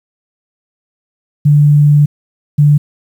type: tone bursts at uneven times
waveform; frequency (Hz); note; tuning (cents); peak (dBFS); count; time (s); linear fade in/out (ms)
sine; 146.83; D3; 0; -4; 2; 1.45-2.06 / 2.58-2.78; 10
effects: 7-bit